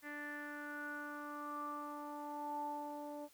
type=tone with low-pass filter sweep; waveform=sawtooth; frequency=293.7 Hz; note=D4; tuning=in tune; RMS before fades=-45 dBFS; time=0.02-3.29 s; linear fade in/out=50 ms; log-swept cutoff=1900 to 720 Hz; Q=9.9; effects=white hiss -67 dBFS RMS until 3.33 s